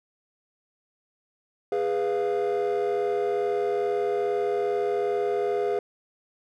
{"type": "chord", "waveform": "triangle", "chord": "F diminished", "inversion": "first", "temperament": "equal with one note detuned", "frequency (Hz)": [411.5, 493.9, 698.5], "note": ["Ab4", "Cb5", "F5"], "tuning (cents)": [-16, 0, 0], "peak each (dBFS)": [-22, -26, -28], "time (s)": [1.72, 5.79], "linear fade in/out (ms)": 2, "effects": ["tanh soft clip ceiling -17 dBFS"]}